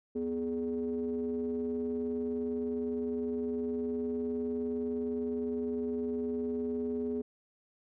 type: ring-modulated tone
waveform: triangle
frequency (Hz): 85.7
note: F2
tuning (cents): -32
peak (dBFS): -26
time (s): 0.15-7.22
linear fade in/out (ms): 10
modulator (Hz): 333
effects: none